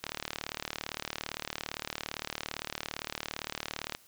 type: click train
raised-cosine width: 0.2 ms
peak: -16 dBFS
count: 148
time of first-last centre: 0.04-3.95 s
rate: 37.6 Hz
effects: white hiss -60 dBFS RMS until 4.07 s